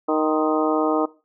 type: harmonic tone with a mistuned harmonic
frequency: 155.56 Hz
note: D#3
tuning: in tune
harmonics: 2 / 3 / 4 / 5 / 6 / 7 / 8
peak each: -22 / -23 / -25 / -27 / -31 / -30 / -28 dBFS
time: 0.08-1.06 s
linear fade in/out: 10 ms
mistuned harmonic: 7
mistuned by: -58 cents
effects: noise-tail reverb RT60 0.3 s tail -19 dB re dry